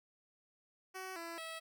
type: tone with pitch steps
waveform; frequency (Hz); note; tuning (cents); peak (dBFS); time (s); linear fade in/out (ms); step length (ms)
10% pulse; 376.2 / 335.1 / 650; F#4 / E4 / E5; +29 / +29 / -24; -35; 0.94-1.6; 20; 220
effects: none